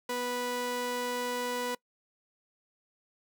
sawtooth tone pair together, 245.9 / 491.8 Hz, B3 / B4, -7 / -7 cents, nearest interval octave, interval 1200 cents, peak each -35 / -27 dBFS, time 0.09-1.75 s, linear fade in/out 5 ms, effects noise-tail reverb RT60 0.1 s tail -23 dB re dry

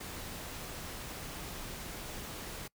pink noise, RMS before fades -43 dBFS, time 0-2.68 s, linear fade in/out 10 ms, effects noise-tail reverb RT60 0.1 s tail -24 dB re dry

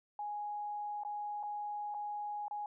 sine tone with dropouts, 830.6 Hz, G#5, in tune, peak -37 dBFS, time 0.19-2.66 s, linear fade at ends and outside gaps 2 ms, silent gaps 1.035-1.049 / 1.43-1.434 / 1.942-1.946 / 2.482-2.51 s, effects none

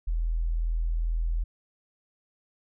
sine tone, 41.2 Hz, E1, in tune, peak -24 dBFS, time 0.07-1.44 s, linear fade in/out 10 ms, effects none

